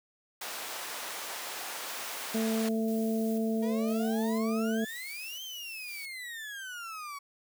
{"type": "high-pass noise", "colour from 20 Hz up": "pink", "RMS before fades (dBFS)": -39, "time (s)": [0.41, 2.69], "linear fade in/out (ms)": 5, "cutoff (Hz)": 650, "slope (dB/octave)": 12}
{"type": "noise with tremolo", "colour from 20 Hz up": "blue", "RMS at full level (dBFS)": -47, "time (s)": [1.88, 6.06], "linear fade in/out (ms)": 10, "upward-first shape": "square", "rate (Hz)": 1, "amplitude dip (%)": 45}
{"type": "harmonic tone", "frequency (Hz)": 222.5, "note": "A3", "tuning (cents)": 20, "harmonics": [1, 2, 3], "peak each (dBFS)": [-28, -34, -38], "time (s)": [2.34, 4.85], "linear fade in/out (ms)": 10}
{"type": "exponential two-way sweep", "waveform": "35% pulse", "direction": "up then down", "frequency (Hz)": [462.6, 3175, 1114], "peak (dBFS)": -37, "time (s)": [3.62, 7.19], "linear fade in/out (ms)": 10, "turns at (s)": 5.43}
{"effects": []}